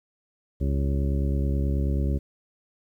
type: harmonic tone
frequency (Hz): 69.3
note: C#2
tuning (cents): 0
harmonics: 1 / 2 / 3 / 4 / 5 / 6 / 8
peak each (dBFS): -23 / -29 / -33 / -35 / -37 / -39 / -41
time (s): 0.6-2.19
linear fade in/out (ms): 20
effects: 10-bit